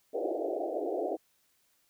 pink band-pass noise, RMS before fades -33 dBFS, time 0.13-1.17 s, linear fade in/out 20 ms, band 300 to 740 Hz, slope 96 dB/octave, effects white hiss -71 dBFS RMS until 1.89 s

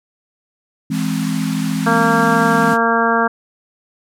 sine chord, E augmented, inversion none, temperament equal, 164.81 / 207.7 / 261.6 Hz, E3 / G#3 / B#3, 0 / 0 / 0 cents, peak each -21 dBFS, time 0.9-2.74 s, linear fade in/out 5 ms
pink band-pass noise, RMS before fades -32 dBFS, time 0.9-2.78 s, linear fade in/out 50 ms, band 840 to 12000 Hz, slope 24 dB/octave
harmonic tone, 230 Hz, A#3, 23 cents flat, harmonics 1 / 2 / 3 / 4 / 5 / 6 / 7, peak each -20 / -20 / -20 / -20 / -20 / -20 / -20 dBFS, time 1.86-3.28 s, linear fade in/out 10 ms
effects none

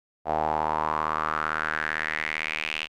sawtooth tone with band-pass filter sweep, 77.7 Hz, D#2, 2 cents flat, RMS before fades -28 dBFS, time 0.25-2.88 s, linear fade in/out 50 ms, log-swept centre 730 to 2800 Hz, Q 4.7, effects none

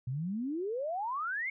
sine exponential sweep, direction up, 120 to 2217 Hz, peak -32 dBFS, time 0.07-1.5 s, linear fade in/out 5 ms, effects none

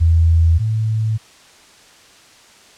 sine tone pair in turn, 82.41 / 110 Hz, E2 / A2, 0 / 0 cents, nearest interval perfect fourth, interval 500 cents, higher second, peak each -9 / -15 dBFS, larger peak first, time 0-0.59 / 0.59-1.18 s, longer neither, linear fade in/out 20 ms, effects white hiss -46 dBFS RMS until 2.77 s + low-pass 7000 Hz 12 dB/octave

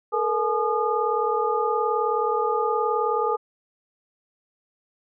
sine tone cluster, 435.2 / 474.2 / 849 / 1220 Hz, A4 / A#4 / G#5 / D#6, -19 / +30 / +38 / -34 cents, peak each -26 dBFS, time 0.12-3.37 s, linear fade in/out 20 ms, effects none

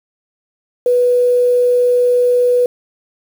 sine tone with quantisation, 491.8 Hz, B4, 7 cents flat, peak -9 dBFS, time 0.86-2.66 s, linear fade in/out 2 ms, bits 6, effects none

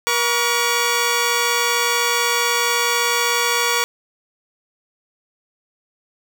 10% pulse tone pair together, 476.4 / 1133 Hz, A#4 / C#6, +38 / +37 cents, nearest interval octave + minor third, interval 1499 cents, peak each -11 dBFS, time 0.07-3.84 s, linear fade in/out 0 ms, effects none

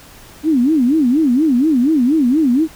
sine tone with vibrato, 277.7 Hz, C#4, 3 cents sharp, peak -10 dBFS, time 0.43-2.68 s, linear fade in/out 50 ms, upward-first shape sine, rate 4.2 Hz, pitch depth 270 cents each way, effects pink hiss -41 dBFS RMS until 2.75 s

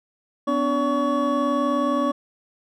triangle tone cluster, 252 / 291.3 / 571 / 1124 Hz, B3 / D4 / D5 / C#6, +35 / -14 / -49 / +24 cents, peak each -23 dBFS, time 0.47-2.12 s, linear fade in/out 10 ms, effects none

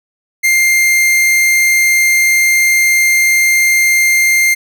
45% pulse tone, 2107 Hz, C7, 12 cents sharp, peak -8 dBFS, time 0.43-4.55 s, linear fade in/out 20 ms, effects none

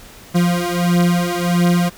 40% pulse beating tone pair, 174.2 / 175.7 Hz, F3 / F3, -4 / +11 cents, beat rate 1.5 Hz, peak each -16 dBFS, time 0.34-1.9 s, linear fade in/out 20 ms, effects pink hiss -41 dBFS RMS until 1.97 s

